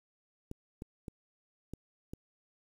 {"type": "clicks", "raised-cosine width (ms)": 3, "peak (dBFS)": -28, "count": 5, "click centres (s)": [0.514, 0.821, 1.082, 1.736, 2.135], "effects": ["9-bit"]}